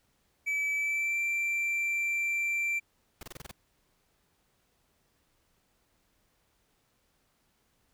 triangle tone with pitch glide, 2300 to 2351 Hz, D7 to D7, -37 to +1 cents, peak -26 dBFS, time 0.46-2.8 s, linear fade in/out 20 ms, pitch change +38 cents, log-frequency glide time 0.75-1.19 s
pink noise bursts, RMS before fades -43 dBFS, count 7, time 3.21-3.512 s, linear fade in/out 2 ms, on 20 ms, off 27 ms
effects pink hiss -72 dBFS RMS until 7.93 s

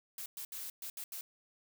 blue noise bursts at uneven times, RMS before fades -43 dBFS, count 6, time 0.18-0.26 / 0.37-0.45 / 0.52-0.7 / 0.82-0.9 / 0.97-1.04 / 1.12-1.21 s, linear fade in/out 2 ms, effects none

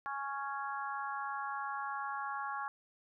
harmonic tone, 277.2 Hz, C#4, in tune, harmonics 3 / 4 / 5 / 6, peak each -41 / -40 / -43 / -45 dBFS, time 0.06-2.68 s, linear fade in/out 0 ms, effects none

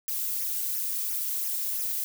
violet noise with flanger, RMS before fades -30 dBFS, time 0.08-2.04 s, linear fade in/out 0 ms, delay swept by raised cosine 0.24 to 2.24 ms, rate 2.9 Hz, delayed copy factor -0.75, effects none

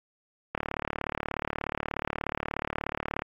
click train, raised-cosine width 0.5 ms, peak -14 dBFS, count 99, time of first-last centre 0.55-3.22 s, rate 36.7 Hz, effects AAC 64 kbps

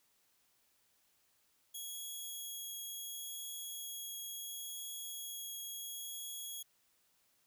5% pulse tone with vibrato, 3322 Hz, G#7, in tune, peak -35 dBFS, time 1.74-6.63 s, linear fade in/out 10 ms, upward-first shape triangle, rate 0.71 Hz, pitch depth 8 cents each way, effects white hiss -74 dBFS RMS until 7.46 s

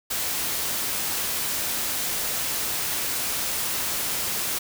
white noise, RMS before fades -27 dBFS, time 0.1-4.59 s, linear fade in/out 10 ms, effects none

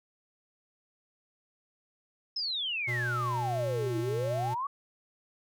sine exponential two-way sweep, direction down then up, 5274 to 325.8 to 1153 Hz, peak -30 dBFS, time 2.36-4.67 s, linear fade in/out 5 ms, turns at 3.98 s
square tone, 121.2 Hz, B2, 32 cents flat, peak -33 dBFS, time 2.87-4.55 s, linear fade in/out 20 ms
effects none

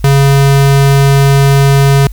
square tone, 138.59 Hz, C#3, in tune, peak -5 dBFS, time 0.04-2.07 s, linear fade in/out 2 ms, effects added 50 Hz sine -20 dBFS peak until 2.12 s + white hiss -44 dBFS RMS until 2.12 s

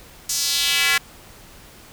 square tone with high-pass filter sweep, 153.8 Hz, D#3, 20 cents flat, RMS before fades -20 dBFS, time 0.29-0.98 s, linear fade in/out 5 ms, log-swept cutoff 6400 to 1800 Hz, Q 2, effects pink hiss -45 dBFS RMS until 1.92 s

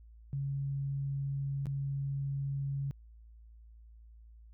sine tone with dropouts, 138.59 Hz, C#3, in tune, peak -32 dBFS, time 0.33-2.91 s, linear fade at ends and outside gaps 0 ms, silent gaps 1.657-1.668 s, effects added 56 Hz sine -52 dBFS peak until 4.53 s

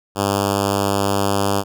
5% pulse tone with notch filter, 99.7 Hz, G2, 30 cents sharp, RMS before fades -19 dBFS, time 0.15-1.64 s, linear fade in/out 50 ms, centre 2100 Hz, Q 1.1, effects none

